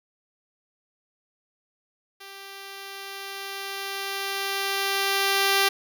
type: tone with level ramp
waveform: 5% pulse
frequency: 393 Hz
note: G4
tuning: 4 cents sharp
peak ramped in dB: -30 to -7 dBFS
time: 2.2-5.69 s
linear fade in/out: 10 ms
effects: none